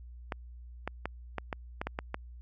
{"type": "clicks", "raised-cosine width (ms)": 0.5, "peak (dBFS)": -18, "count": 9, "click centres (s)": [0.322, 0.876, 1.056, 1.383, 1.528, 1.815, 1.87, 1.989, 2.144], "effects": ["added 60 Hz sine -45 dBFS peak until 2.41 s"]}